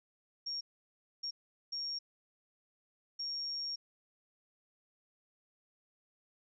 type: tone bursts at uneven times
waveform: sine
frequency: 5550 Hz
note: F8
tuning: 12 cents flat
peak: -36 dBFS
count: 4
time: 0.46-0.61 / 1.23-1.31 / 1.72-1.99 / 3.19-3.76 s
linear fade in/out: 10 ms
effects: none